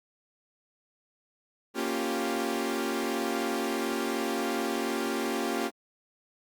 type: chord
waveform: sawtooth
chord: G half-diminished seventh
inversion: first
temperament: equal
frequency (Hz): 233.1 / 277.2 / 349.2 / 392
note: Bb3 / Db4 / F4 / G4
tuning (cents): 0 / 0 / 0 / 0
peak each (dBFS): -30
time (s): 1.74-5.71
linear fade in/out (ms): 50
effects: Opus 48 kbps